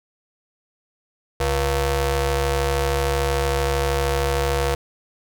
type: ring-modulated tone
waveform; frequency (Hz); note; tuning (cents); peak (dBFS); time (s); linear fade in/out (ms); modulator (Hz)
sawtooth; 207.7; G#3; 0; -12; 1.4-4.75; 5; 275
effects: none